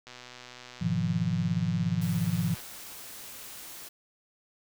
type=click train; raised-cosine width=0.2 ms; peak=-28 dBFS; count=315; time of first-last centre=0.07-2.602 s; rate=124 Hz
type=chord; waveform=sine; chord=F half-diminished seventh; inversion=first; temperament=equal with one note detuned; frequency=103.83 / 123.47 / 157.64 / 174.61 Hz; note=Ab2 / Cb3 / Eb3 / F3; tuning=0 / 0 / +23 / 0 cents; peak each=-33 / -34 / -31 / -28 dBFS; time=0.81-2.55 s; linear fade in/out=10 ms
type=noise; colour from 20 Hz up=white; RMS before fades=-44 dBFS; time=2.01-3.89 s; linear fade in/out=10 ms
effects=none